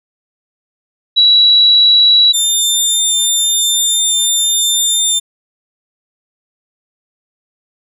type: tone pair in turn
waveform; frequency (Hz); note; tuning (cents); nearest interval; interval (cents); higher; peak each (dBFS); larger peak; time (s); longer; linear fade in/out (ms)
sine / 20% pulse; 3912 / 3599; B7 / A7; -17 / +38; minor second; 145; first; -5; neither; 1.16-2.33 / 2.33-5.2; second; 20
effects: none